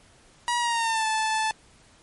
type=tone with pitch glide; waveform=sawtooth; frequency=960 to 875.3 Hz; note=B5 to A5; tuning=-49 to -9 cents; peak=-19 dBFS; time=0.48-1.51 s; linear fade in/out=0 ms; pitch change=-160 cents; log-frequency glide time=0.59-1.06 s; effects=pink hiss -56 dBFS RMS until 2.02 s + MP3 48 kbps